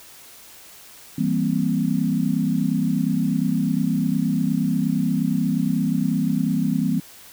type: chord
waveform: sine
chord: C dominant seventh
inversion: first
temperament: equal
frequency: 164.81 / 196 / 233.1 / 261.6 Hz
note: E3 / G3 / Bb3 / C4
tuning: 0 / 0 / 0 / 0 cents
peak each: -24 dBFS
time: 1.18-7 s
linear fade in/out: 5 ms
effects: white hiss -45 dBFS RMS until 7.32 s